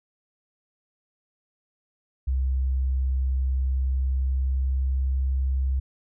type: tone with pitch glide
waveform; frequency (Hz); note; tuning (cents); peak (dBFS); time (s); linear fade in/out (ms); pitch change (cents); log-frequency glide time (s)
sine; 65.41 to 66.13; C2 to C2; 0 to +19; -21; 2.27-5.8; 10; +19; 3.5-5.31
effects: none